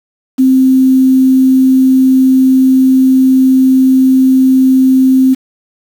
sine tone with quantisation, 261.6 Hz, C4, in tune, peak -4 dBFS, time 0.38-5.35 s, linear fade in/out 20 ms, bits 5, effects none

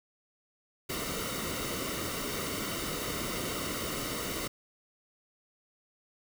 pink noise with comb filter, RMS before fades -35 dBFS, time 0.89-4.48 s, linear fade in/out 10 ms, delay 1.2 ms, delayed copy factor -0.65, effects none

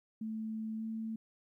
sine tone with pitch glide, 219.8 to 222.4 Hz, A3 to A3, -2 to +19 cents, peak -36 dBFS, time 0.21-1.16 s, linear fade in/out 5 ms, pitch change +21 cents, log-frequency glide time 0.77-0.83 s, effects 13-bit

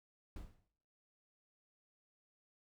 brown noise with exponential decay, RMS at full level -44 dBFS, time 0.36-0.68 s, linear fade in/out 2 ms, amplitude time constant 69 ms, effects noise-tail reverb RT60 0.7 s tail -20 dB re dry

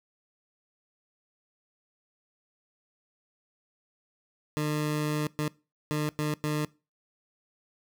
20% pulse tone bursts at uneven times, 150.9 Hz, D3, 47 cents sharp, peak -22 dBFS, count 5, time 4.57-5.27 / 5.39-5.48 / 5.91-6.09 / 6.19-6.34 / 6.44-6.65 s, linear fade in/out 0 ms, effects noise-tail reverb RT60 0.3 s tail -22 dB re dry

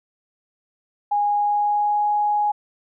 sine tone with pitch glide, 823 to 832.6 Hz, G#5 to G#5, -16 to +4 cents, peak -17 dBFS, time 1.11-2.52 s, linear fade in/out 10 ms, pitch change +20 cents, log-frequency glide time 1.23-2.07 s, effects none

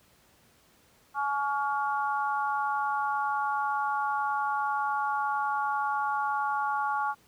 harmonic tone, 281.9 Hz, C#4, 29 cents sharp, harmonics 3 / 4 / 5, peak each -29 / -31 / -33 dBFS, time 1.14-7.15 s, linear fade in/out 50 ms, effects pink hiss -62 dBFS RMS until 7.27 s + high-pass 60 Hz 12 dB/octave

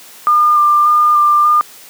sine tone with vibrato, 1200 Hz, D6, 37 cents sharp, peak -7 dBFS, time 0.27-1.61 s, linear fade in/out 0 ms, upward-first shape square, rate 1.7 Hz, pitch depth 13 cents each way, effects white hiss -38 dBFS RMS until 1.89 s + high-pass 200 Hz 12 dB/octave

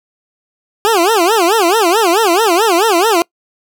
20% pulse tone with vibrato, 392 Hz, G4, in tune, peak -4 dBFS, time 0.85-3.22 s, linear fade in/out 0 ms, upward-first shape sine, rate 4.6 Hz, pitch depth 280 cents each way, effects noise-tail reverb RT60 0.1 s tail -25 dB re dry

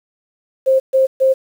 sine tone bursts, 529 Hz, C5, 19 cents sharp, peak -9 dBFS, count 3, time 0.66-1.34 s, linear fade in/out 20 ms, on 140 ms, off 130 ms, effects 7-bit

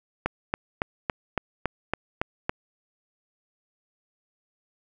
click train, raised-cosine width 0.5 ms, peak -9 dBFS, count 9, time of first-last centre 0.26-2.495 s, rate 3.58 Hz, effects none

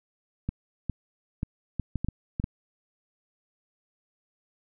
clicks, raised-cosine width 5 ms, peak -16 dBFS, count 9, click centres 0.49 / 0.897 / 1.431 / 1.797 / 1.957 / 2.046 / 2.086 / 2.399 / 2.441 s, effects none

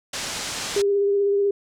white low-pass noise, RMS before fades -30 dBFS, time 0.13-0.82 s, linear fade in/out 5 ms, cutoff 7800 Hz, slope 24 dB/octave
sine tone with vibrato, 401.7 Hz, G4, 42 cents sharp, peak -17 dBFS, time 0.76-1.51 s, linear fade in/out 5 ms, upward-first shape triangle, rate 16 Hz, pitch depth 23 cents each way
effects none

